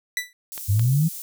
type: tone with exponential decay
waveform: sawtooth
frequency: 1975.5 Hz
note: B6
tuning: in tune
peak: -16 dBFS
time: 0.17-0.33 s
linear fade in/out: 1 ms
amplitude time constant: 34 ms
type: high-pass noise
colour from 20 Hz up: white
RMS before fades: -35 dBFS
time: 0.52-1.22 s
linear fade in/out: 0 ms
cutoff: 7000 Hz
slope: 12 dB/octave
type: clicks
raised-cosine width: 0.2 ms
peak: -18 dBFS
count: 2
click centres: 0.578 / 0.795 s
type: exponential sweep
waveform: sine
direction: up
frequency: 94.9 to 170 Hz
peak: -16 dBFS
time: 0.68-1.09 s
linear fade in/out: 20 ms
effects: none